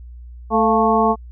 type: harmonic tone with a mistuned harmonic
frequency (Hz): 220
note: A3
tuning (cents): 0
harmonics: 1 / 2 / 3 / 4 / 5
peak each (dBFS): -19 / -19 / -19 / -19 / -19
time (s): 0.5-1.16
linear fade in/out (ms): 50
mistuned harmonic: 3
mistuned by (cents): +79
effects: added 60 Hz sine -34 dBFS peak until 1.31 s